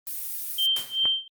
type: noise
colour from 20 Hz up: violet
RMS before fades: -32 dBFS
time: 0.07-0.66 s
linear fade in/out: 0 ms
type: tone with tremolo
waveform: sine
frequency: 3138 Hz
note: G7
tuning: 1 cent sharp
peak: -19 dBFS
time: 0.58-1.28 s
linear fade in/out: 5 ms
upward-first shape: sine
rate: 2.6 Hz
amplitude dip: 95%
type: noise with exponential decay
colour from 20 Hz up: white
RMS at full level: -30 dBFS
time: 0.76-1.13 s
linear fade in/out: 5 ms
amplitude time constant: 79 ms
type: click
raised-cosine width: 0.5 ms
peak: -18 dBFS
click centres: 1.055 s
effects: Opus 32 kbps